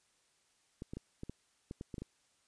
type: clicks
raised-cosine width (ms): 3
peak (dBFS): -29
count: 10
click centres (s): 0.821 / 0.935 / 0.97 / 1.234 / 1.296 / 1.711 / 1.811 / 1.942 / 1.982 / 2.02
effects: white hiss -73 dBFS RMS until 2.47 s + resampled to 22050 Hz